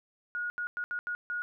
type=tone bursts at uneven times; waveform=sine; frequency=1444 Hz; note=F#6; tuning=43 cents flat; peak=-31 dBFS; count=6; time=0.35-0.5 / 0.58-0.67 / 0.77-0.84 / 0.91-0.99 / 1.07-1.15 / 1.3-1.42 s; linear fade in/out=0 ms; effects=none

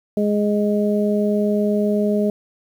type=harmonic tone; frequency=207.7 Hz; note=G#3; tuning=in tune; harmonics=1 / 2 / 3; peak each=-18 / -21 / -23 dBFS; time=0.17-2.3 s; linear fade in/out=2 ms; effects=8-bit

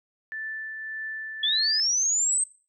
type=tone with tremolo; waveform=sine; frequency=1760 Hz; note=A6; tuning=in tune; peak=-30 dBFS; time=0.32-1.8 s; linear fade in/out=0 ms; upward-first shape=triangle; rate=1.7 Hz; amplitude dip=35%
type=linear sweep; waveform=sine; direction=up; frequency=3322 to 8372 Hz; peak=-21 dBFS; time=1.43-2.44 s; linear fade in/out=5 ms
effects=noise-tail reverb RT60 0.4 s tail -21 dB re dry

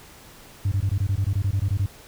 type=tone bursts; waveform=sine; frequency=98 Hz; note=G2; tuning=in tune; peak=-17 dBFS; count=14; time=0.65-1.861 s; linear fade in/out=5 ms; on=67 ms; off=21 ms; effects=tanh soft clip ceiling -17 dBFS + pink hiss -47 dBFS RMS until 2.07 s

